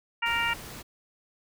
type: harmonic tone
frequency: 466.2 Hz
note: A#4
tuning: in tune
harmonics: 2 / 3 / 4 / 5 / 6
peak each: -31 / -31 / -31 / -31 / -31 dBFS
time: 0.22-0.54 s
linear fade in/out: 10 ms
type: noise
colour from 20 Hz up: pink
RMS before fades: -42 dBFS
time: 0.25-0.83 s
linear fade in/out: 20 ms
effects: none